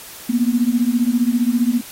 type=beating tone pair; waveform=sine; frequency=233.1 / 248.1 Hz; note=A#3 / B3; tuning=0 / +8 cents; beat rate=15 Hz; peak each=-17 dBFS; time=0.29-1.81 s; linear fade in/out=10 ms; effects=white hiss -37 dBFS RMS until 1.91 s + AAC 48 kbps